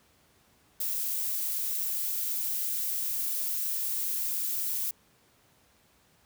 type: noise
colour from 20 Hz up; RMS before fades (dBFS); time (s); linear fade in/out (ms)
violet; -31; 0.8-4.91; 5
effects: pink hiss -64 dBFS RMS until 6.25 s + high-pass 60 Hz 12 dB/octave